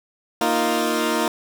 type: chord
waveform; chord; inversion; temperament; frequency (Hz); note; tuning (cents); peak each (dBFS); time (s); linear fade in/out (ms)
15% pulse; Bb suspended fourth; none; equal; 233.1 / 311.1 / 349.2; Bb3 / Eb4 / F4; 0 / 0 / 0; -17; 0.41-1.28; 2
effects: none